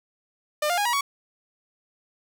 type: tone with pitch steps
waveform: sawtooth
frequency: 601 / 702.4 / 821 / 959.6 / 1121.5 Hz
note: D5 / F5 / G#5 / A#5 / C#6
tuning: +40 / +10 / -20 / +50 / +20 cents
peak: -18 dBFS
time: 0.62-1.01 s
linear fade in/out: 5 ms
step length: 78 ms
effects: none